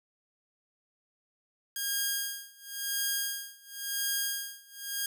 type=tone with tremolo; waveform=5% pulse; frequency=1624 Hz; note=G#6; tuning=39 cents flat; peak=-17 dBFS; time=1.76-5.06 s; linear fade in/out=2 ms; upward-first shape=sine; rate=0.95 Hz; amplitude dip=95%; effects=none